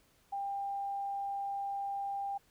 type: tone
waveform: sine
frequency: 796 Hz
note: G5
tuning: 26 cents sharp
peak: -34 dBFS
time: 0.32-2.38 s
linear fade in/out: 10 ms
effects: pink hiss -68 dBFS RMS until 2.5 s